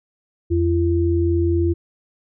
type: tone pair together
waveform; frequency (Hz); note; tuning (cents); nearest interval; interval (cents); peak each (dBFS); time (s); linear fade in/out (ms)
sine; 84.98 / 340.4; F2 / F4; -47 / -44; 2 octaves; 2403; -18; 0.5-1.74; 20
effects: none